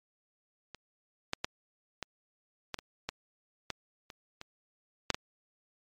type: clicks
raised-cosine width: 0.2 ms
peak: -27 / -13 / -13 / -18 / -16 / -24 / -16 / -16 / -28 / -25 / -8 / -15 dBFS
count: 12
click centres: 0.747 / 1.334 / 1.445 / 2.027 / 2.743 / 2.789 / 3.09 / 3.703 / 4.102 / 4.414 / 5.103 / 5.145 s
effects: MP3 96 kbps